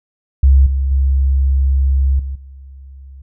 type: tone with level steps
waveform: sine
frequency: 67.5 Hz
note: C#2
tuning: 45 cents flat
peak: -5 / -13 / -10 / -20 / -33 dBFS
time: 0.43-3.22 s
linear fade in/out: 5 ms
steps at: 0.66 / 0.91 / 2.19 / 2.35 s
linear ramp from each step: 5 ms
effects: none